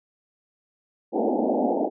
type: band-pass noise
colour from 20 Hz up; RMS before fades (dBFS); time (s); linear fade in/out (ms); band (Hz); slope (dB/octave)
pink; -23; 1.12-1.9; 50; 210 to 840; 96
effects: none